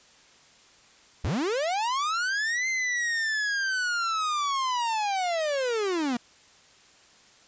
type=linear two-way sweep; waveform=45% pulse; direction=up then down; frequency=56.2 to 2091 to 230.3 Hz; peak=-25 dBFS; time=1.24-6.17 s; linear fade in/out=5 ms; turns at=2.68 s; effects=white hiss -56 dBFS RMS until 7.47 s + resampled to 16000 Hz